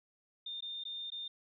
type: tone with dropouts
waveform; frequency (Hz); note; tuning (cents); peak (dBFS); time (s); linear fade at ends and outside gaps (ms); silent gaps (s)
sine; 3623; A7; +50; -39; 0.46-1.28; 5; 0.607-0.623 / 0.838-0.851 / 1.103-1.119
effects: none